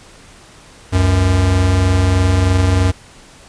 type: tone pair together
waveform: square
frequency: 69.3 / 92.5 Hz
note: C#2 / F#2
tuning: 0 / 0 cents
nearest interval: perfect fourth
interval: 500 cents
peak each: -19 / -12 dBFS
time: 0.92-2.92 s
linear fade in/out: 20 ms
effects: pink hiss -42 dBFS RMS until 3.48 s + resampled to 22050 Hz